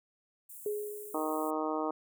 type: high-pass noise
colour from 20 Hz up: white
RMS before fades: -48 dBFS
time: 0.49-1.51 s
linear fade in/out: 10 ms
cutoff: 7800 Hz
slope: 48 dB/octave
type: tone with exponential decay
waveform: sine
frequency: 418.4 Hz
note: G#4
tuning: 13 cents sharp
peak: -29 dBFS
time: 0.66-1.72 s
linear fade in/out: 2 ms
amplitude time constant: 230 ms
type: harmonic tone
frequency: 155.56 Hz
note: D#3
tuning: in tune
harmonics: 2 / 3 / 4 / 5 / 6 / 7 / 8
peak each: -35 / -37 / -38 / -39 / -40 / -40 / -41 dBFS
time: 1.14-1.91 s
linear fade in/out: 5 ms
effects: none